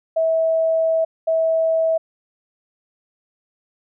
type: tone pair in turn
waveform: sine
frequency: 649 / 649 Hz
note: E5 / E5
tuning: -27 / -27 cents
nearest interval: unison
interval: 0 cents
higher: neither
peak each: -15 dBFS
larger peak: neither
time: 0.16-1.05 / 1.27-1.98 s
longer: first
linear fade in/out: 10 ms
effects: none